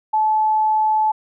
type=tone; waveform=sine; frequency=865 Hz; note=A5; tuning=30 cents flat; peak=-14 dBFS; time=0.13-1.12 s; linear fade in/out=10 ms; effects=none